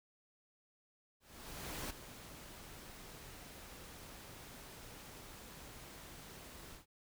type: noise with ADSR envelope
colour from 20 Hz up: pink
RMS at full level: -42 dBFS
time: 1.2-6.86 s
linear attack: 700 ms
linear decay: 11 ms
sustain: -11 dB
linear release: 130 ms
effects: none